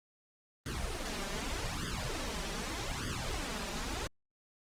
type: noise with flanger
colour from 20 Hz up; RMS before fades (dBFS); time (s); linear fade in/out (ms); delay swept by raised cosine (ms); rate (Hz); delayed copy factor
pink; -37; 0.66-4.07; 0; 0.61 to 5.11; 0.83; +0.95
effects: low-pass 8000 Hz 12 dB/octave + Opus 24 kbps